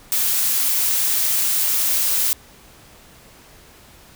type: noise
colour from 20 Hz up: blue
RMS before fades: -19 dBFS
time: 0.12-2.33 s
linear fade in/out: 0 ms
effects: pink hiss -47 dBFS RMS until 4.15 s